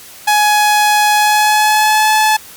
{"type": "tone with pitch glide", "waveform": "sawtooth", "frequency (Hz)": [840, 862.1], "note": ["G#5", "A5"], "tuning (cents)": [19, -36], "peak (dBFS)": -5, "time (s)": [0.27, 2.37], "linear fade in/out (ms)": 10, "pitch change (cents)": 45, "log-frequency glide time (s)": [1.14, 2.11], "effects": ["white hiss -36 dBFS RMS until 2.56 s", "Opus 48 kbps"]}